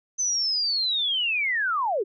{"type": "linear sweep", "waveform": "sine", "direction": "down", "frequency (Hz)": [6170, 346.7], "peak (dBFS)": -22, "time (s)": [0.18, 2.04], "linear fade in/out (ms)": 20, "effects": []}